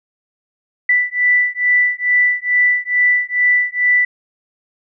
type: beating tone pair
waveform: sine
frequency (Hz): 1976 / 1978.3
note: B6 / B6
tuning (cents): 0 / +2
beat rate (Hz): 2.3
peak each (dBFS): -15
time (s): 0.89-4.05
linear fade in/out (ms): 5
effects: none